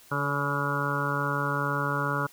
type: harmonic tone with a mistuned harmonic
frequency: 142.4 Hz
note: C#3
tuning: 47 cents sharp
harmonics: 1 / 2 / 3 / 4 / 6 / 7 / 8 / 9 / 10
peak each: -31 / -36 / -37 / -36 / -39 / -35 / -34 / -34 / -31 dBFS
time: 0.11-2.27 s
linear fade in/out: 10 ms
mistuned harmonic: 3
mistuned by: +16 cents
effects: white hiss -54 dBFS RMS until 2.32 s